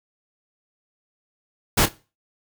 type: noise with echo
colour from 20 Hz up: pink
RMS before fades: -17 dBFS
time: 1.77-1.86 s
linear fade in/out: 10 ms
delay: 29 ms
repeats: 1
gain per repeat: -13 dB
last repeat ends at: 1.889 s
effects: noise-tail reverb RT60 0.3 s tail -17 dB re dry